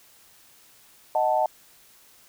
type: chord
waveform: sine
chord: D# diminished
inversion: none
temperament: equal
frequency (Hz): 622.3 / 740 / 880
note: D#5 / F#5 / A5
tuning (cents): 0 / 0 / 0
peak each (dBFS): -24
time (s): 1.15-1.46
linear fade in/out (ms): 2
effects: white hiss -55 dBFS RMS until 2.28 s